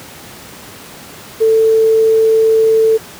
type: tone with quantisation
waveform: sine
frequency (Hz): 444.1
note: A4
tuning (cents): +16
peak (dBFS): -7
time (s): 1.4-2.98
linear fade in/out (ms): 20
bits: 6
effects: pink hiss -34 dBFS RMS until 3.19 s + high-pass 100 Hz 12 dB/octave